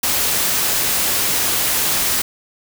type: noise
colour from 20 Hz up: white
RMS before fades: -18 dBFS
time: 0.03-2.22 s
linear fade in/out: 5 ms
effects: none